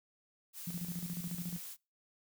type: noise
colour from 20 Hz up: blue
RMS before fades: -46 dBFS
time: 0.53-1.77 s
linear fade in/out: 50 ms
type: tone with tremolo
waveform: sine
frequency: 174.61 Hz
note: F3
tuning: in tune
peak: -36 dBFS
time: 0.67-1.58 s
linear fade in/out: 5 ms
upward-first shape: square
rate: 14 Hz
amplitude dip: 70%
effects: noise-tail reverb RT60 0.3 s tail -26 dB re dry